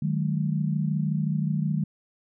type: tone cluster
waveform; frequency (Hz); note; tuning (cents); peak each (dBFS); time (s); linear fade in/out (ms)
sine; 153.3 / 186.9 / 212.4; D#3 / F#3 / G#3; -25 / +18 / +39; -25 / -29 / -30; 0.02-1.84; 5
effects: none